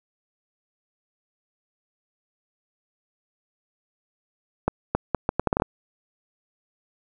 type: accelerating click train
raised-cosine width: 1 ms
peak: -6 dBFS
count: 10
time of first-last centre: 4.68-5.621 s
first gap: 270 ms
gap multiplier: 0.73
effects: none